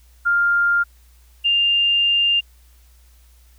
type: tone pair in turn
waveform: sine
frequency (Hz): 1400 / 2800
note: F6 / F7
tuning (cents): +4 / +4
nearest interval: octave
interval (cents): 1200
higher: second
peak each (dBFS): -14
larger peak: neither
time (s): 0.25-0.84 / 1.44-2.41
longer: second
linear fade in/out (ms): 20
effects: added 60 Hz sine -48 dBFS peak until 3.58 s + white hiss -58 dBFS RMS until 3.58 s